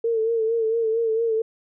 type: tone with vibrato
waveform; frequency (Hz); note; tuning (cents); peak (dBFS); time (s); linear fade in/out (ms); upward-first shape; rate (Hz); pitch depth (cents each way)
sine; 451.7; A4; +45; -19; 0.04-1.42; 5; sine; 4.4; 49
effects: none